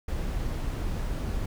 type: noise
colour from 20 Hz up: brown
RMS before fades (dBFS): -30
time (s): 0.08-1.46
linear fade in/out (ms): 5
effects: none